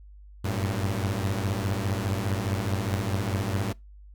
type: tone cluster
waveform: sawtooth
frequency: 93 / 97.8 / 112.6 Hz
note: F#2 / G2 / A2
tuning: +9 / -4 / +40 cents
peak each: -28 / -25 / -27 dBFS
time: 0.44-3.73 s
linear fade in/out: 10 ms
effects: noise-tail reverb RT60 0.2 s tail -23 dB re dry + added 50 Hz sine -45 dBFS peak until 4.14 s